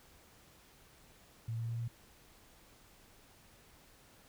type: tone with pitch steps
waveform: sine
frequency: 114 / 115.06 / 116.13 / 117.2 Hz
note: A#2 / A#2 / A#2 / A#2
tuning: -38 / -22 / -6 / +10 cents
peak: -35 dBFS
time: 1.48-1.88 s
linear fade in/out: 5 ms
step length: 100 ms
effects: pink hiss -62 dBFS RMS until 4.28 s